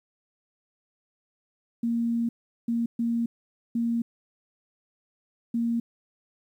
sine tone bursts at uneven times, 233.1 Hz, A#3, in tune, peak -23 dBFS, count 5, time 1.83-2.29 / 2.68-2.86 / 2.99-3.26 / 3.75-4.02 / 5.54-5.8 s, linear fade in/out 5 ms, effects 10-bit

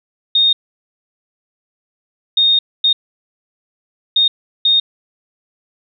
sine tone bursts at uneven times, 3694 Hz, A#7, 16 cents flat, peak -9 dBFS, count 5, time 0.35-0.53 / 2.37-2.59 / 2.84-2.93 / 4.16-4.28 / 4.65-4.8 s, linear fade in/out 5 ms, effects none

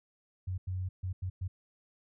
sine tone bursts at uneven times, 92.5 Hz, F#2, in tune, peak -32 dBFS, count 5, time 0.47-0.58 / 0.67-0.89 / 1.03-1.13 / 1.22-1.3 / 1.41-1.48 s, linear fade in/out 10 ms, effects none

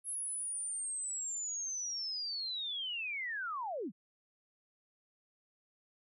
sine linear sweep, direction down, 10820 to 148.5 Hz, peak -36 dBFS, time 0.04-3.92 s, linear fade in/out 50 ms, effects none

